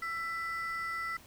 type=ring-modulated tone; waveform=triangle; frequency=1661.2 Hz; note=G#6; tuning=in tune; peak=-29 dBFS; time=0.02-1.17 s; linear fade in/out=5 ms; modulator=325 Hz; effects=pink hiss -56 dBFS RMS until 1.26 s